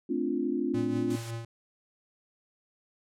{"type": "chord", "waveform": "sine", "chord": "D minor seventh", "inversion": "second", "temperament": "equal", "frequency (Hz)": [220, 261.6, 293.7, 349.2], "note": ["A3", "C4", "D4", "F4"], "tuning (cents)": [0, 0, 0, 0], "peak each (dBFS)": [-36, -31, -32, -32], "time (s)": [0.09, 1.16], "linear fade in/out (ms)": 10}
{"type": "tone with tremolo", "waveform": "square", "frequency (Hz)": 115.4, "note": "A#2", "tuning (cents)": -17, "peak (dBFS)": -33, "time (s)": [0.74, 1.45], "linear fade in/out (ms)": 5, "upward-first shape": "triangle", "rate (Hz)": 5.4, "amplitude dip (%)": 60}
{"type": "noise", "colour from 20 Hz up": "white", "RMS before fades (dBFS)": -43, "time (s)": [1.1, 1.31], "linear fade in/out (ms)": 5}
{"effects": ["low-pass 9000 Hz 12 dB/octave"]}